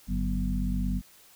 harmonic tone with a mistuned harmonic, 49 Hz, G1, in tune, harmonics 1 / 2 / 3 / 4 / 5, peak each -28 / -38 / -38 / -31 / -34 dBFS, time 0.07-1.02 s, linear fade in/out 50 ms, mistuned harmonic 4, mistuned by -68 cents, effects white hiss -56 dBFS RMS until 1.35 s

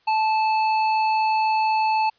sine tone with tanh clipping, 874 Hz, A5, 12 cents flat, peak -20 dBFS, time 0.07-2.1 s, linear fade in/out 10 ms, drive 14 dB, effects white hiss -62 dBFS RMS until 2.18 s + resampled to 11025 Hz

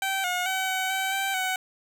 15% pulse tone with pitch steps, 774 / 720 / 759 / 754 / 766 / 778 / 749 Hz, G5 / F#5 / F#5 / F#5 / G5 / G5 / F#5, -22 / -47 / +44 / +32 / -40 / -13 / +21 cents, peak -19 dBFS, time 0.02-1.56 s, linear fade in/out 2 ms, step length 220 ms, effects none

